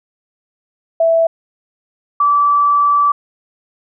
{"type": "tone pair in turn", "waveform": "sine", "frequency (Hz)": [659.3, 1157.7], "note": ["E5", "D6"], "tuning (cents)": [0, -25], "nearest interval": "minor seventh", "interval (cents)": 975, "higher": "second", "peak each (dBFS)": -9, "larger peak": "neither", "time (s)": [[1, 1.27], [2.2, 3.12]], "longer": "second", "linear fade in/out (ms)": 5, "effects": []}